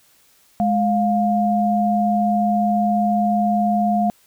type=tone pair together; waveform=sine; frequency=209.4 / 705 Hz; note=G#3 / F5; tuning=+15 / +16 cents; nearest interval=octave + major sixth; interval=2101 cents; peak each=-18 dBFS; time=0.6-4.1 s; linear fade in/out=0 ms; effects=white hiss -56 dBFS RMS until 4.26 s